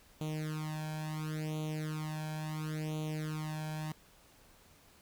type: tone with flanger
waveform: sawtooth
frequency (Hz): 154.8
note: D#3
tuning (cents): -9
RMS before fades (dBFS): -38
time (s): 0.21-3.92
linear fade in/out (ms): 0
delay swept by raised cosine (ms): 0.29 to 1.25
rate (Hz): 0.72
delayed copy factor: +1
effects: pink hiss -62 dBFS RMS until 5.01 s